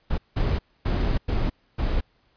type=noise bursts at uneven times; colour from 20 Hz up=brown; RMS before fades=-23 dBFS; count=5; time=0.1-0.18 / 0.36-0.59 / 0.85-1.18 / 1.28-1.5 / 1.78-2.01 s; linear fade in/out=10 ms; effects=pink hiss -65 dBFS RMS until 2.36 s + resampled to 11025 Hz